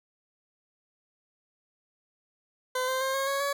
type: tone with pitch steps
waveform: 20% pulse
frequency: 510 / 520.4 / 531 / 541.9 / 553 / 564.2 Hz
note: C5 / C5 / C5 / C#5 / C#5 / C#5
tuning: -44 / -9 / +25 / -39 / -4 / +30 cents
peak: -22 dBFS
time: 2.75-3.53 s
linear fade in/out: 5 ms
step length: 130 ms
effects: none